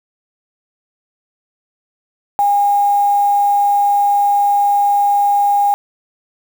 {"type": "tone with quantisation", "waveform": "sine", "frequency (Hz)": 812, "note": "G#5", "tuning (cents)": -39, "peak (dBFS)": -10, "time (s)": [2.39, 5.74], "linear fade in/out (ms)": 0, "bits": 5, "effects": []}